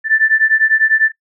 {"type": "beating tone pair", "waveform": "sine", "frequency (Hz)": [1760, 1770], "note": ["A6", "A6"], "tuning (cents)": [0, 10], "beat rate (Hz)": 10, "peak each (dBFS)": -13, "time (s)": [0.04, 1.12], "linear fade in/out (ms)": 50, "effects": ["noise-tail reverb RT60 0.1 s tail -21 dB re dry"]}